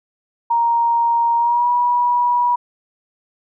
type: tone with pitch glide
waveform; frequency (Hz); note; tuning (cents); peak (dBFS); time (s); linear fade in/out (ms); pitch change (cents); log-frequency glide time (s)
sine; 935 to 969.7; A#5 to B5; +5 to -32; -13; 0.5-2.56; 10; +63; 1.37-1.69
effects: none